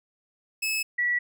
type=tone pair in turn; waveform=sawtooth / sine; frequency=2594 / 1943.3 Hz; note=E7 / B6; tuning=-28 / -28 cents; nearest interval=perfect fourth; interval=500 cents; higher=first; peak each=-22 / -22 dBFS; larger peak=neither; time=0.62-0.83 / 0.98-1.19 s; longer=neither; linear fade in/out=10 ms; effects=none